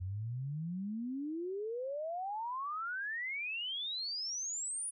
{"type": "exponential sweep", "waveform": "sine", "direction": "up", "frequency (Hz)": [88.3, 9956], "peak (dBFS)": -36, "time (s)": [0, 4.91], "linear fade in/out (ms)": 20, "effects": []}